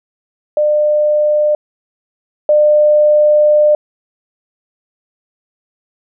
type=tone pair in turn; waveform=sine; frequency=600 / 600 Hz; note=D5 / D5; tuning=+37 / +37 cents; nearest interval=unison; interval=0 cents; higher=neither; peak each=-9 / -6 dBFS; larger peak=second; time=0.57-1.55 / 2.49-3.75 s; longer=second; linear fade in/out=2 ms; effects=none